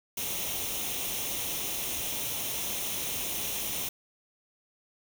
white noise with comb filter, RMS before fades -33 dBFS, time 0.17-3.89 s, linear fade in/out 5 ms, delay 0.32 ms, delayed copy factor +0.6, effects none

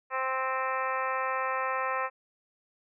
harmonic tone, 261.8 Hz, C4, 1 cent sharp, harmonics 2 / 3 / 4 / 5 / 6 / 7 / 8 / 9 / 10, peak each -35 / -37 / -32 / -34 / -45 / -36 / -46 / -42 / -44 dBFS, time 0.1-2.1 s, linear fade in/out 50 ms, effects none

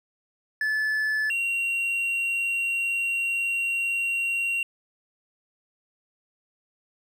triangle tone pair in turn, 1733 / 2751 Hz, A6 / F7, -27 / -27 cents, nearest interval minor sixth, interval 800 cents, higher second, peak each -21 / -22 dBFS, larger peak first, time 0.61-1.3 / 1.3-4.63 s, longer second, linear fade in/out 2 ms, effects none

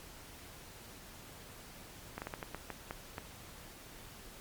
slowing click train, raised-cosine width 0.5 ms, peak -24 dBFS, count 9, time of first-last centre 2.18-3.181 s, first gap 39 ms, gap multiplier 1.32, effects pink hiss -52 dBFS RMS until 4.4 s + MP3 96 kbps

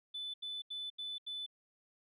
sine tone bursts, 3500 Hz, A7, 10 cents flat, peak -38 dBFS, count 5, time 0.14-1.464 s, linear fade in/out 10 ms, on 200 ms, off 81 ms, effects tanh soft clip ceiling -35 dBFS

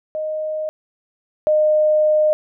sine tone pair in turn, 620 / 612.5 Hz, D#5 / D#5, -6 / -27 cents, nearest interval unison, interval 21 cents, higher first, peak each -21 / -12 dBFS, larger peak second, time 0.15-0.69 / 1.47-2.33 s, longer second, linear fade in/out 0 ms, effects none

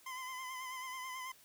25% pulse tone with vibrato, 1028 Hz, C6, 31 cents flat, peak -38 dBFS, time 0.06-1.32 s, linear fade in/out 5 ms, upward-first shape sine, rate 9.2 Hz, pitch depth 40 cents each way, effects white hiss -63 dBFS RMS until 1.44 s

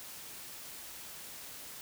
silence, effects white hiss -47 dBFS RMS until 1.81 s

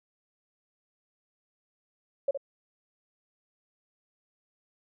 sine tone with echo, 554.4 Hz, C#5, in tune, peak -22 dBFS, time 2.28-2.31 s, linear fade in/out 5 ms, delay 65 ms, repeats 1, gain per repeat -8 dB, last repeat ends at 2.375 s, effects none

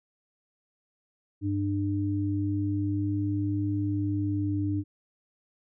sine tone pair together, 100 / 299.7 Hz, G2 / D4, +35 / +35 cents, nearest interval octave + perfect fifth, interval 1900 cents, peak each -28 dBFS, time 1.41-4.84 s, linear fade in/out 50 ms, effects none

